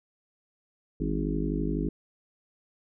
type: harmonic tone with a mistuned harmonic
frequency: 51.91 Hz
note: G#1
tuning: in tune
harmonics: 1 / 3 / 4 / 5 / 6 / 7 / 8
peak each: -32 / -32 / -37 / -33 / -33 / -39 / -37 dBFS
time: 1-1.89 s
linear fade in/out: 5 ms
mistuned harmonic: 3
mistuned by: +82 cents
effects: none